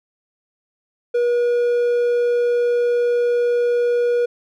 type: tone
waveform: triangle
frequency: 481.2 Hz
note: B4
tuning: 45 cents flat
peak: -13 dBFS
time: 1.14-4.26 s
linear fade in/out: 10 ms
effects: none